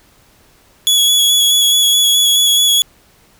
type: tone with vibrato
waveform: sawtooth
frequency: 3373 Hz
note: G#7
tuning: 26 cents sharp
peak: -6 dBFS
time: 0.87-2.82 s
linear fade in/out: 0 ms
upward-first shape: square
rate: 4.7 Hz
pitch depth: 13 cents each way
effects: pink hiss -50 dBFS RMS until 3.39 s